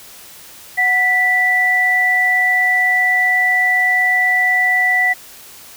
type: tone pair together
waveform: sine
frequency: 737.9 / 1970 Hz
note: F#5 / B6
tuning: -5 / -5 cents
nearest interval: octave + perfect fourth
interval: 1700 cents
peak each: -20 / -12 dBFS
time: 0.77-5.14 s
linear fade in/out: 20 ms
effects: white hiss -39 dBFS RMS until 5.76 s